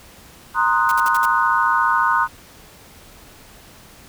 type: chord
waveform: sine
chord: C half-diminished seventh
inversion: third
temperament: equal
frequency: 932.3 / 1046.5 / 1244.5 / 1480 Hz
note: Bb5 / C6 / Eb6 / Gb6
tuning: 0 / 0 / 0 / 0 cents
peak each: -20 dBFS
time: 0.54-2.28 s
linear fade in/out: 50 ms
type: noise bursts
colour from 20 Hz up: white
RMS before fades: -30 dBFS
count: 5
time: 0.89-1.254 s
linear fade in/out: 0 ms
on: 24 ms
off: 61 ms
effects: pink hiss -45 dBFS RMS until 4.08 s